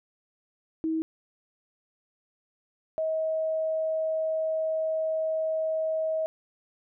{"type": "tone pair in turn", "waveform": "sine", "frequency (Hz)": [320.4, 636.2], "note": ["E4", "D#5"], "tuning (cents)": [-49, 38], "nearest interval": "octave", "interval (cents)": 1187, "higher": "second", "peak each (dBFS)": -25, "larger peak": "neither", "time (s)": [[0.84, 1.02], [2.98, 6.26]], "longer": "second", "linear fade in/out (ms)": 0, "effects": []}